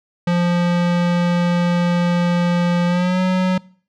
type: tone with pitch glide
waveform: square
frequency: 174.61 to 184.89 Hz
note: F3 to F#3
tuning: 0 to -1 cents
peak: -15 dBFS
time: 0.27-3.58 s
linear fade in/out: 5 ms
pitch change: +99 cents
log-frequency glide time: 2.87-3.2 s
effects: noise-tail reverb RT60 0.5 s tail -23 dB re dry + low-pass 4000 Hz 12 dB/octave